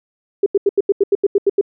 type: tone bursts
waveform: sine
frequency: 399.2 Hz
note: G4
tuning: 32 cents sharp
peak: -9 dBFS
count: 11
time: 0.43-1.612 s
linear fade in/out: 5 ms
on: 32 ms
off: 83 ms
effects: none